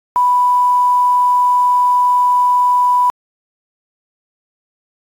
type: tone with quantisation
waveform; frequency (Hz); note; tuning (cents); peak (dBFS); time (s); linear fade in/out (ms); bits
sine; 987.8; B5; 0; -9; 0.16-3.1; 0; 6
effects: AAC 64 kbps